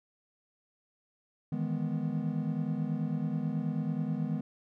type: chord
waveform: triangle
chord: E major seventh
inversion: third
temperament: equal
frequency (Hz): 155.56 / 164.81 / 207.7 / 246.9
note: D#3 / E3 / G#3 / B3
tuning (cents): 0 / 0 / 0 / 0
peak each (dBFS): -32 / -34 / -34 / -34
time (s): 1.52-4.41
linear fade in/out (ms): 5
effects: none